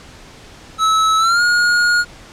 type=tone with pitch glide; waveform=square; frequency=1300 to 1434.1 Hz; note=E6 to F6; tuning=-24 to +45 cents; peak=-12 dBFS; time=0.78-2.05 s; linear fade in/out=50 ms; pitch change=+169 cents; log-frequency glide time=1.18-1.42 s; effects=pink hiss -40 dBFS RMS until 2.32 s + low-pass 7000 Hz 12 dB/octave